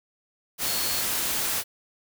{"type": "tone in noise", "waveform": "sine", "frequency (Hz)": 4348, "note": "C#8", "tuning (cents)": -34, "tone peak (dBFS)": -33, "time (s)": [0.63, 1.05], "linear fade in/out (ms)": 50, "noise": "white", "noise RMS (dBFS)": -27, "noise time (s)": [0.58, 1.64], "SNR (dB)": -9, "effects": []}